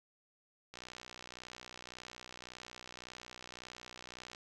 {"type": "click train", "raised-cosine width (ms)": 0.2, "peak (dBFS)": -30, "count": 224, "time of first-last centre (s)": [0.74, 4.348], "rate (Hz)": 61.8, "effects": []}